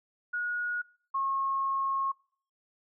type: tone pair in turn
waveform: sine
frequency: 1449 / 1085.5 Hz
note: F#6 / C#6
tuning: -37 / -37 cents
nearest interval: perfect fourth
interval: 500 cents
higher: first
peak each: -29 / -27 dBFS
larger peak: second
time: 0.33-0.82 / 1.14-2.12 s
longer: second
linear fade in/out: 10 ms
effects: noise-tail reverb RT60 0.5 s tail -23 dB re dry